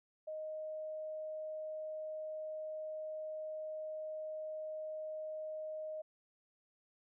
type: tone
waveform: sine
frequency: 622.3 Hz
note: D#5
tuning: in tune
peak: -40 dBFS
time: 0.27-6.02 s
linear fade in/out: 10 ms
effects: none